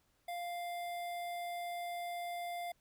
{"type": "tone with notch filter", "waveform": "square", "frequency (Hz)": 698, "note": "F5", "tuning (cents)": -1, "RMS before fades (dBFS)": -41, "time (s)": [0.28, 2.72], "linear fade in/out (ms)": 5, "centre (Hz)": 6100, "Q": 1.5, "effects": ["pink hiss -75 dBFS RMS until 2.8 s"]}